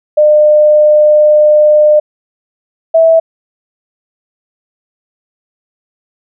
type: tone pair in turn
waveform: sine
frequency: 603 / 652.8 Hz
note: D5 / E5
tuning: +46 / -17 cents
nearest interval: minor second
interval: 137 cents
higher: second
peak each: -3 dBFS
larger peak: neither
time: 0.17-2 / 2.94-3.2 s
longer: first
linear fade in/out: 10 ms
effects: none